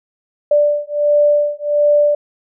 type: beating tone pair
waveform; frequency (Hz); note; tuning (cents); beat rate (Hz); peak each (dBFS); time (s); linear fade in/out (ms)
sine; 587.3 / 588.7; D5 / D5; 0 / +4; 1.4; -14; 0.51-2.15; 5
effects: none